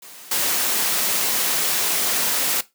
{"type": "noise with level steps", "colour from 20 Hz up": "white", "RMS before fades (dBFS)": [-41, -21], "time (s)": [0.02, 2.61], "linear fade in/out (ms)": 5, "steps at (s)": 0.31, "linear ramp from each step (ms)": 5, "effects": ["noise-tail reverb RT60 0.2 s tail -17 dB re dry", "high-pass 200 Hz 12 dB/octave"]}